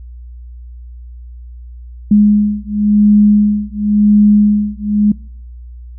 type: beating tone pair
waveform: sine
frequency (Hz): 207.7 / 208.64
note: G#3 / G#3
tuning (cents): 0 / +8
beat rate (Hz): 0.94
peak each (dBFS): -10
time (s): 2.11-5.12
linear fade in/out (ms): 5
effects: noise-tail reverb RT60 0.6 s tail -24 dB re dry + added 60 Hz sine -29 dBFS peak until 5.98 s